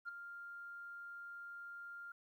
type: tone with ADSR envelope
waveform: sine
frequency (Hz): 1398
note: F6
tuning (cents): +1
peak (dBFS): -38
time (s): 0.05-2.12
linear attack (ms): 35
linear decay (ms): 11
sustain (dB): -9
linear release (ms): 4
effects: tanh soft clip ceiling -38 dBFS + 13-bit